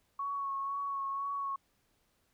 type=tone with vibrato; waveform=sine; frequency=1108.7 Hz; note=C#6; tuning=in tune; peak=-33 dBFS; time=0.19-1.56 s; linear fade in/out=5 ms; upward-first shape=sine; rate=2 Hz; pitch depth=22 cents each way; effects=pink hiss -74 dBFS RMS until 2.33 s